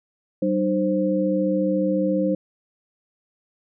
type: tone cluster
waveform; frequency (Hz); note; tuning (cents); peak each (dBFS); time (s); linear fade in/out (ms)
sine; 190.8 / 305 / 524; G3 / D#4 / C5; -47 / -34 / +2; -23; 0.42-2.35; 5
effects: none